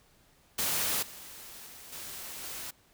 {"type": "noise with level steps", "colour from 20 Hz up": "white", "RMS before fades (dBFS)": [-30, -47, -49, -42, -40], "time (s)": [0.58, 2.71], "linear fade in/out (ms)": 10, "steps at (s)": [1.02, 1.66, 1.92, 2.43], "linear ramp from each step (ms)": 10, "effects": ["pink hiss -64 dBFS RMS until 2.93 s"]}